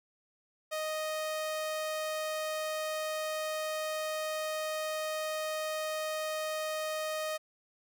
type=tone; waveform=sawtooth; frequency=622.3 Hz; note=D#5; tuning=in tune; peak=-29 dBFS; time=0.71-7.38 s; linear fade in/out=20 ms; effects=none